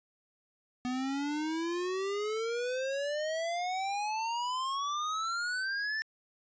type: exponential sweep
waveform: square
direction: up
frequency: 246.9 to 1784 Hz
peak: -32 dBFS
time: 0.85-6.02 s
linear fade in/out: 0 ms
effects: resampled to 16000 Hz